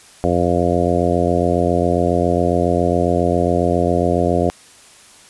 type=harmonic tone; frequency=87.31 Hz; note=F2; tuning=in tune; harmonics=1 / 2 / 3 / 4 / 5 / 6 / 7 / 8; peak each=-22 / -22 / -22 / -22 / -22 / -22 / -22 / -22 dBFS; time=0.24-4.5 s; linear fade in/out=0 ms; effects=white hiss -45 dBFS RMS until 5.29 s + resampled to 24000 Hz